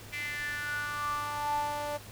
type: tone with high-pass filter sweep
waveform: sawtooth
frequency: 293.7 Hz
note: D4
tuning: in tune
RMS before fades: -34 dBFS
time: 0.12-1.98 s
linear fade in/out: 20 ms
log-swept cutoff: 2200 to 660 Hz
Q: 8.3
effects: added 104 Hz sine -49 dBFS peak until 2.11 s + pink hiss -49 dBFS RMS until 2.11 s